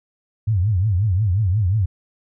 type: tone with vibrato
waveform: sine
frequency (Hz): 98.8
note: G2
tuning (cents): +14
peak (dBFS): -15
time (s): 0.47-1.86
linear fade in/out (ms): 10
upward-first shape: triangle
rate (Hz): 5.6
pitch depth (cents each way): 270
effects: none